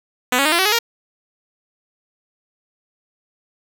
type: tone with pitch steps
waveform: 5% pulse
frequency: 250 / 277.4 / 307.8 / 341.5 / 378.9 / 420.4 / 466.5 Hz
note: B3 / C#4 / D#4 / F4 / F#4 / G#4 / A#4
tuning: +21 / +1 / -19 / -39 / +41 / +21 / +1 cents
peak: -3 dBFS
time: 0.32-0.789 s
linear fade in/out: 5 ms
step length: 67 ms
effects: none